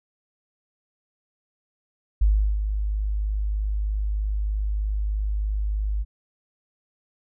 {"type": "tone with ADSR envelope", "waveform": "sine", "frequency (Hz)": 51.6, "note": "G#1", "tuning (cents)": -10, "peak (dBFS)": -14, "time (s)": [2.21, 6.05], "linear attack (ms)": 8, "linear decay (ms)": 360, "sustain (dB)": -8, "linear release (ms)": 39, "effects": []}